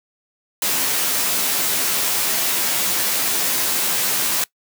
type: noise with comb filter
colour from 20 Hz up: white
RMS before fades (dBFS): -20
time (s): 0.62-4.44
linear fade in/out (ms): 2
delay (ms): 13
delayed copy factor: -0.75
effects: noise-tail reverb RT60 0.1 s tail -21 dB re dry + high-pass 150 Hz 12 dB/octave